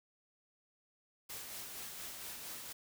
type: noise with tremolo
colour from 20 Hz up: white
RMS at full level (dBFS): -45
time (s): 1.29-2.73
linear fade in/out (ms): 10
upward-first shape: sine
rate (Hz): 4.3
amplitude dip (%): 30
effects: none